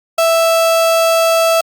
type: tone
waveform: 35% pulse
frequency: 659.3 Hz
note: E5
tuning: in tune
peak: -8 dBFS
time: 0.18-1.61 s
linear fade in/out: 5 ms
effects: Opus 48 kbps